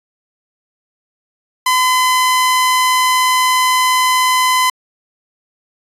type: tone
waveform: sawtooth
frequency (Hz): 1017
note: C6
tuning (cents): -50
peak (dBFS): -7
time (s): 1.66-4.7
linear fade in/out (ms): 5
effects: resampled to 32000 Hz